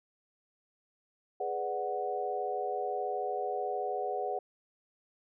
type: chord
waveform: sine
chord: G# half-diminished seventh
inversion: none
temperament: equal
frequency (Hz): 415.3 / 493.9 / 587.3 / 740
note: G#4 / B4 / D5 / F#5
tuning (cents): 0 / 0 / 0 / 0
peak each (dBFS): -37 / -38 / -40 / -34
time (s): 1.4-4.39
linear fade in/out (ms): 5
effects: none